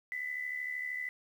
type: tone with amplitude modulation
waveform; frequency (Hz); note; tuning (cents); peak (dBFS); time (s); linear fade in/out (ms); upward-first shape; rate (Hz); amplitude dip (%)
sine; 1999; B6; +20; -32; 0.12-1.09; 0; sine; 73; 60
effects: 10-bit